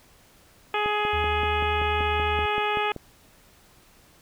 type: harmonic tone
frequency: 418.9 Hz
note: G#4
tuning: 15 cents sharp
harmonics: 1 / 2 / 3 / 4 / 5 / 6 / 7 / 8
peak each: -29 / -27 / -30 / -34 / -35 / -31 / -36 / -39 dBFS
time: 0.74-2.92 s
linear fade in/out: 2 ms
type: click train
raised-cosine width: 2 ms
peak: -21 dBFS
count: 12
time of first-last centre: 0.86-2.963 s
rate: 5.23 Hz
type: tone with vibrato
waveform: triangle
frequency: 77.78 Hz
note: D#2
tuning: in tune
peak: -27 dBFS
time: 1.13-2.46 s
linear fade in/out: 5 ms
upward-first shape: triangle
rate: 3.8 Hz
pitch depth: 19 cents each way
effects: pink hiss -56 dBFS RMS until 4.21 s